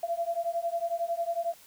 sine beating tone pair, 674 / 685 Hz, E5 / F5, +38 / -34 cents, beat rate 11 Hz, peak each -31 dBFS, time 0.03-1.54 s, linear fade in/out 5 ms, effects white hiss -55 dBFS RMS until 1.66 s

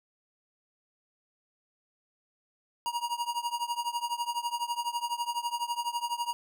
square tone with tremolo, 950 Hz, A#5, 33 cents sharp, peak -27 dBFS, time 2.86-6.33 s, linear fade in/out 0 ms, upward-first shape triangle, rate 12 Hz, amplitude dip 95%, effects none

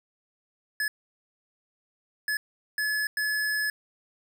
square tone bursts at uneven times, 1710 Hz, A6, 50 cents flat, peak -26 dBFS, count 4, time 0.8-0.88 / 2.28-2.37 / 2.78-3.07 / 3.17-3.7 s, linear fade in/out 2 ms, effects 11-bit

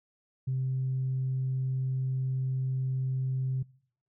sine tone, 130.81 Hz, C3, in tune, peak -26 dBFS, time 0.47-3.63 s, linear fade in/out 10 ms, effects noise-tail reverb RT60 0.6 s tail -24 dB re dry + tanh soft clip ceiling -23 dBFS

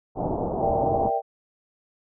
white low-pass noise, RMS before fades -27 dBFS, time 0.15-1.11 s, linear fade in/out 50 ms, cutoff 850 Hz, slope 48 dB/octave
sine chord, E half-diminished seventh, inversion second, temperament equal with one note detuned, 466.2 / 589.4 / 659.3 / 784 Hz, Bb4 / D5 / E5 / G5, 0 / +6 / 0 / 0 cents, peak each -29 / -30 / -28 / -24 dBFS, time 0.59-1.22 s, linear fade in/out 50 ms
effects none

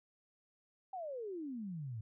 sine exponential sweep, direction down, 784 to 103.83 Hz, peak -40 dBFS, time 0.93-2.01 s, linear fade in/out 5 ms, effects none

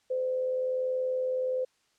sine tone with amplitude modulation, 512 Hz, C5, 38 cents flat, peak -25 dBFS, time 0.1-1.65 s, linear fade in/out 10 ms, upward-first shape sine, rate 81.1 Hz, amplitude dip 35%, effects white hiss -70 dBFS RMS until 1.98 s + low-pass 7000 Hz 12 dB/octave

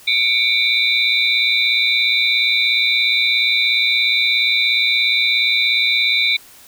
sine tone cluster, 2254 / 2371 / 3625 / 3952 Hz, C#7 / D7 / A#7 / B7, +28 / +16 / -49 / 0 cents, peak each -19 dBFS, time 0.07-6.37 s, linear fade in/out 10 ms, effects white hiss -44 dBFS RMS until 6.67 s

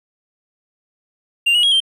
triangle tone with pitch steps, 2786 / 2908 / 3287 / 3146 Hz, F7 / F#7 / G#7 / G7, -5 / -31 / -19 / +6 cents, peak -10 dBFS, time 1.46-1.804 s, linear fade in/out 10 ms, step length 86 ms, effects resampled to 32000 Hz

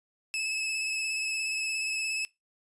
sawtooth tone with vibrato, 2600 Hz, E7, 24 cents flat, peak -26 dBFS, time 0.34-2.25 s, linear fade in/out 0 ms, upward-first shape square, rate 17 Hz, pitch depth 18 cents each way, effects noise-tail reverb RT60 0.2 s tail -22 dB re dry + resampled to 24000 Hz

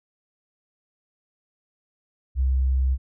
sine tone, 65.41 Hz, C2, in tune, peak -18 dBFS, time 2.35-2.98 s, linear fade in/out 50 ms, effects none

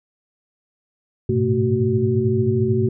sine tone cluster, 102 / 111.1 / 124.5 / 224.3 / 374.8 Hz, G#2 / A2 / B2 / A3 / F#4, -31 / +17 / +14 / +34 / +22 cents, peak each -24 / -24 / -22 / -23 / -20 dBFS, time 1.29-2.89 s, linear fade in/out 5 ms, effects none

